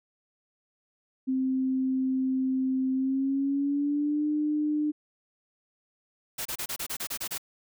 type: tone with pitch glide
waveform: sine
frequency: 261.6 to 300.5 Hz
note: C4 to D4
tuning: 0 to +40 cents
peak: -24 dBFS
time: 1.27-4.92 s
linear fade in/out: 20 ms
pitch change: +240 cents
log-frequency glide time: 2.93-4.26 s
type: noise bursts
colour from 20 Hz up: white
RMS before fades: -33 dBFS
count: 10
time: 6.38-7.381 s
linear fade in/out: 10 ms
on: 74 ms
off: 29 ms
effects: none